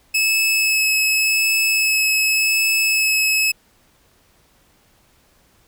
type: tone with vibrato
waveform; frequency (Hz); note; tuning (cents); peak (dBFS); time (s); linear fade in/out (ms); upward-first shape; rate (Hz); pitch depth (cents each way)
sawtooth; 2592; E7; -30; -12; 0.14-3.52; 10; sine; 0.88; 9
effects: pink hiss -57 dBFS RMS until 5.67 s